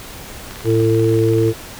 click train, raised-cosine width 0.3 ms, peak -18 dBFS, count 21, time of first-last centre 0.51-1.481 s, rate 20.6 Hz
harmonic tone, 112.1 Hz, A2, 33 cents sharp, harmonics 1 / 3 / 4, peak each -16 / -16 / -16 dBFS, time 0.64-1.54 s, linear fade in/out 50 ms
effects pink hiss -34 dBFS RMS until 1.79 s

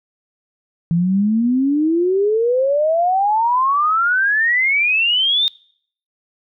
sine exponential sweep, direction up, 164.81 to 3700 Hz, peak -13 dBFS, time 0.91-5.48 s, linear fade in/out 0 ms, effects noise-tail reverb RT60 0.6 s tail -24 dB re dry

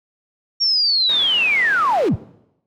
sine linear sweep, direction down, 5588 to 53.9 Hz, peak -14 dBFS, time 0.6-2.16 s, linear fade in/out 20 ms
white band-pass noise, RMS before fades -34 dBFS, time 1.09-2.09 s, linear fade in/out 5 ms, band 130 to 2200 Hz, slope 12 dB/octave
effects noise-tail reverb RT60 0.8 s tail -19 dB re dry

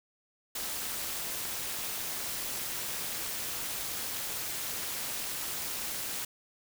white noise with amplitude modulation, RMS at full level -33 dBFS, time 0.55-6.25 s, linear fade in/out 5 ms, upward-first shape sine, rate 261 Hz, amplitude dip 65%, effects none

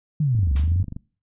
sine linear two-way sweep, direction down then up, 158.8 to 65.2 to 95.7 Hz, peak -17 dBFS, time 0.2-0.83 s, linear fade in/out 5 ms, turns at 0.53 s
click train, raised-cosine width 5 ms, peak -20 dBFS, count 16, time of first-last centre 0.35-0.965 s, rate 24.4 Hz
white noise with exponential decay, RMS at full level -33 dBFS, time 0.56-0.79 s, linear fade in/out 1 ms, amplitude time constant 50 ms
effects noise-tail reverb RT60 0.4 s tail -24 dB re dry + resampled to 8000 Hz

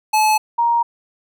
square / sine tone pair in turn, 861 / 938.7 Hz, A5 / A#5, -38 / +12 cents, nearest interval minor second, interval 150 cents, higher second, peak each -13 dBFS, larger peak neither, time 0.13-0.38 / 0.58-0.83 s, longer neither, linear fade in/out 10 ms, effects none

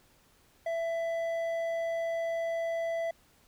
sine tone with hard clipping, 665 Hz, E5, 15 cents sharp, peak -31 dBFS, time 0.66-3.11 s, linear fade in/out 5 ms, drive 6 dB, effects pink hiss -64 dBFS RMS until 3.47 s

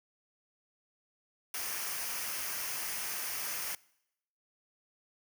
white noise with comb filter, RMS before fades -37 dBFS, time 1.54-3.75 s, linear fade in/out 2 ms, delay 0.26 ms, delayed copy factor -0.55, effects noise-tail reverb RT60 0.8 s tail -23 dB re dry

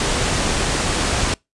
pink low-pass noise, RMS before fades -20 dBFS, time 0-1.34 s, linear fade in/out 2 ms, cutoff 9600 Hz, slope 48 dB/octave, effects noise-tail reverb RT60 0.2 s tail -26 dB re dry + resampled to 24000 Hz

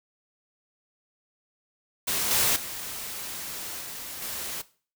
white noise with level steps, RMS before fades -27 / -23 / -36 / -38 / -34 dBFS, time 2.07-4.62 s, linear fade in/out 10 ms, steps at 2.31 / 2.56 / 3.81 / 4.22 s, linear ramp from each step 2 ms, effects noise-tail reverb RT60 0.4 s tail -18 dB re dry

